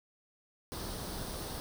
pink noise with comb filter, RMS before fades -40 dBFS, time 0.72-1.6 s, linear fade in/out 0 ms, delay 0.21 ms, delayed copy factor +0.55, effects none

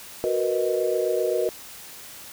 sine chord, B major seventh, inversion second, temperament equal, 370 / 466.2 / 493.9 / 622.3 Hz, F#4 / A#4 / B4 / D#5, 0 / 0 / 0 / 0 cents, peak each -26 / -26 / -27 / -27 dBFS, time 0.24-1.49 s, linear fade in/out 0 ms, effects white hiss -42 dBFS RMS until 2.32 s

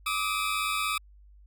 20% pulse tone pair together, 1174.7 / 1271.3 Hz, D6 / D#6, 0 / +37 cents, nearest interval minor second, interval 137 cents, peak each -25 dBFS, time 0.06-0.98 s, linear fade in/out 5 ms, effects added 50 Hz sine -51 dBFS peak until 1.46 s

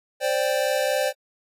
square chord, C suspended second, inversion none, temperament equal, 523.3 / 587.3 / 784 Hz, C5 / D5 / G5, 0 / 0 / 0 cents, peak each -25 / -25 / -30 dBFS, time 0.2-1.13 s, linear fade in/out 50 ms, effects AAC 48 kbps

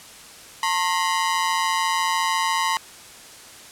sawtooth ring-modulated tone, 987.8 Hz, B5, in tune, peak -13 dBFS, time 0.63-2.77 s, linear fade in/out 0 ms, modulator 87 Hz, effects white hiss -43 dBFS RMS until 3.71 s + low-pass 10000 Hz 12 dB/octave

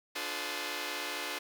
5% pulse chord, D diminished seventh, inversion none, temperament just, 293.7 / 352.4 / 422.9 / 507.5 Hz, D4 / F4 / Ab4 / Cb5, 0 / +16 / +31 / +47 cents, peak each -30 / -30 / -30 / -29 dBFS, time 0.15-1.39 s, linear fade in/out 10 ms, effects none

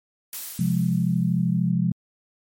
blue noise with exponential decay, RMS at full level -30 dBFS, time 0.33-1.71 s, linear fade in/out 2 ms, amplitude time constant 300 ms
sine chord, F minor, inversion second, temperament equal, 130.81 / 174.61 / 207.7 Hz, C3 / F3 / Ab3, 0 / 0 / 0 cents, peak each -25 / -21 / -26 dBFS, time 0.59-1.92 s, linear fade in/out 5 ms
effects MP3 64 kbps

